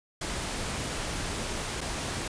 pink noise with dropouts, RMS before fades -33 dBFS, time 0.21-2.28 s, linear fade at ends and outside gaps 5 ms, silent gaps 1.808-1.812 s, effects resampled to 22050 Hz

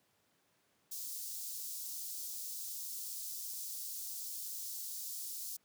white high-pass noise, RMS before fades -43 dBFS, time 0.91-5.57 s, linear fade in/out 10 ms, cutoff 4700 Hz, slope 24 dB/octave, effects pink hiss -74 dBFS RMS until 5.64 s + high-pass 150 Hz 12 dB/octave

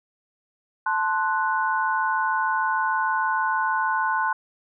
sine chord, F# diminished, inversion first, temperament equal, 880 / 1046.5 / 1480 Hz, A5 / C6 / F#6, 0 / 0 / 0 cents, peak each -25 dBFS, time 0.86-4.33 s, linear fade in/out 5 ms, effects none

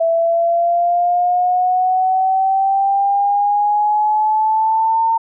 sine exponential sweep, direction up, 659.3 to 910 Hz, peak -12 dBFS, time 0-5.18 s, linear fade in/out 10 ms, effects none

